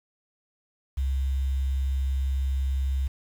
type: tone with quantisation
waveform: sine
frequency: 67 Hz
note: C2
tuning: 42 cents sharp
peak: -23 dBFS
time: 0.97-3.08 s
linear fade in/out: 10 ms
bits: 8
effects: none